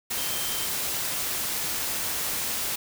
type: tone in noise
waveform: sine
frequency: 3136 Hz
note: G7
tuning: in tune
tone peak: -37 dBFS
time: 0.17-0.66 s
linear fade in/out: 10 ms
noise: white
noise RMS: -29 dBFS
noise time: 0.1-2.76 s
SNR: -11 dB
effects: none